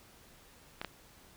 clicks, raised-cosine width 0.3 ms, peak -21 dBFS, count 2, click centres 0.815 / 0.847 s, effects pink hiss -59 dBFS RMS until 1.36 s

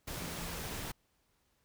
sine tone in noise, 170 Hz, F3, 46 cents flat, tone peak -47 dBFS, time 0.16-0.63 s, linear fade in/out 10 ms, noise pink, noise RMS -41 dBFS, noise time 0.07-0.92 s, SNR -9 dB, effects pink hiss -75 dBFS RMS until 1.64 s

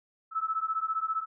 sine beating tone pair, 1300 / 1315 Hz, E6 / E6, -24 / -5 cents, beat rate 15 Hz, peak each -31 dBFS, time 0.31-1.26 s, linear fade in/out 50 ms, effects none

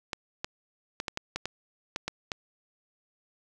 clicks, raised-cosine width 0.2 ms, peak -14 dBFS, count 10, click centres 0.132 / 0.445 / 1.001 / 1.082 / 1.174 / 1.36 / 1.456 / 1.961 / 2.08 / 2.318 s, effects none

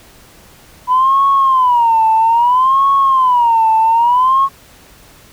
sine tone with vibrato, 987.8 Hz, B5, in tune, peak -7 dBFS, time 0.87-4.49 s, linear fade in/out 50 ms, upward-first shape sine, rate 0.61 Hz, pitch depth 190 cents each way, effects tanh soft clip ceiling -3 dBFS + pink hiss -43 dBFS RMS until 5.32 s

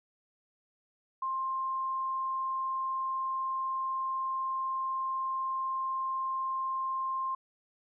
sine tone, 1056 Hz, C6, 16 cents sharp, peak -30 dBFS, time 1.22-7.35 s, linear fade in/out 5 ms, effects none

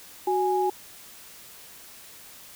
sine tone pair together, 370 / 829.6 Hz, F#4 / G#5, 0 / -2 cents, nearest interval octave + major second, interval 1398 cents, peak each -24 dBFS, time 0.27-0.7 s, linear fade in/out 5 ms, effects white hiss -47 dBFS RMS until 2.55 s

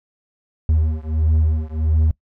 triangle beating tone pair, 77.78 / 79.28 Hz, D#2 / D#2, 0 / +33 cents, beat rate 1.5 Hz, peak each -16 / -17 dBFS, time 0.69-2.11 s, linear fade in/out 0 ms, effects noise-tail reverb RT60 0.1 s tail -22 dB re dry

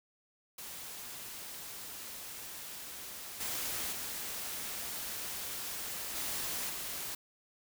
white noise with level steps, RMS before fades -45 / -37 / -40 / -37 / -40 dBFS, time 0.58-7.15 s, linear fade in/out 5 ms, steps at 3.4 / 3.92 / 6.15 / 6.69 s, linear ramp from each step 10 ms, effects none

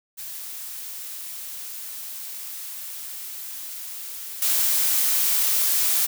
blue noise with level steps, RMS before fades -35 / -21 dBFS, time 0.17-6.07 s, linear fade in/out 20 ms, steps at 4.42 s, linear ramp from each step 2 ms, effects none

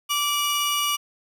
sawtooth tone pair together, 1166 / 2906 Hz, D6 / F#7, -13 / -32 cents, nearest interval octave + major third, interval 1581 cents, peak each -21 dBFS, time 0.09-0.97 s, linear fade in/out 20 ms, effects none

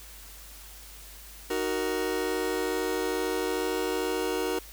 40% pulse chord, D# minor, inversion none, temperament just, 311.1 / 373.4 / 466.7 Hz, D#4 / F#4 / A#4, 0 / +16 / +2 cents, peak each -33 / -30 / -30 dBFS, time 1.5-4.59 s, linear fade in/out 5 ms, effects added 50 Hz sine -48 dBFS peak until 4.72 s + white hiss -48 dBFS RMS until 4.72 s

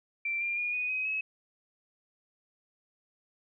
sine tone with pitch steps, 2349 / 2391 / 2435 / 2479 / 2523 / 2569 Hz, D7 / D7 / D#7 / D#7 / D#7 / E7, 0 / +30 / -38 / -7 / +23 / -45 cents, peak -29 dBFS, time 0.25-1.21 s, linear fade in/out 5 ms, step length 160 ms, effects none

